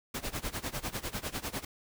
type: noise with tremolo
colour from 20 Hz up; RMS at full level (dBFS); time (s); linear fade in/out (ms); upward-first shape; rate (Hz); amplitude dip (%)
pink; -34; 0.14-1.65; 5; sine; 10; 90
effects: none